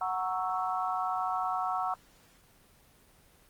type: chord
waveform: sine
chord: F# dominant seventh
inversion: none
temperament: equal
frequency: 740 / 932.3 / 1108.7 / 1318.5 Hz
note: F#5 / A#5 / C#6 / E6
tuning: 0 / 0 / 0 / 0 cents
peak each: -32 / -37 / -35 / -35 dBFS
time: 0.01-1.94 s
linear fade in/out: 2 ms
effects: pink hiss -61 dBFS RMS until 3.49 s + Opus 24 kbps